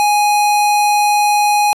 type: tone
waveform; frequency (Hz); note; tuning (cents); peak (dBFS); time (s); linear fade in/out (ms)
square; 830.6; G#5; 0; -11; 0-1.73; 0
effects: resampled to 32000 Hz